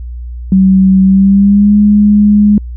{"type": "tone with pitch glide", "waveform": "sine", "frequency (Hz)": [190.2, 207.4], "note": ["F#3", "G#3"], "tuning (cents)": [48, -2], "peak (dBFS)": -3, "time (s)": [0.52, 2.58], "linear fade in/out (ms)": 2, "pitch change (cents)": 150, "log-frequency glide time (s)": [1.04, 1.75], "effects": ["added 60 Hz sine -20 dBFS peak until 2.76 s"]}